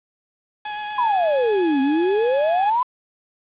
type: tone with vibrato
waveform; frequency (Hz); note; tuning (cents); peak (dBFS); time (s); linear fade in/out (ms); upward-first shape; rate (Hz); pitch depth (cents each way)
sawtooth; 840; G#5; +19; -23; 0.65-2.7; 5; sine; 8.4; 15
type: exponential two-way sweep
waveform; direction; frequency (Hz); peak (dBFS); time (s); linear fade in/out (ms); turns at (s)
sine; down then up; 1028 to 261.6 to 1028; -16; 0.98-2.83; 5; 1.81
effects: resampled to 8000 Hz + 7-bit